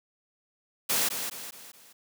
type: noise with echo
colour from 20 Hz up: white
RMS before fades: -26 dBFS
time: 0.89-1.09 s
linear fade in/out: 10 ms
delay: 210 ms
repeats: 4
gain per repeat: -7 dB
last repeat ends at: 1.93 s
effects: high-pass 150 Hz 12 dB/octave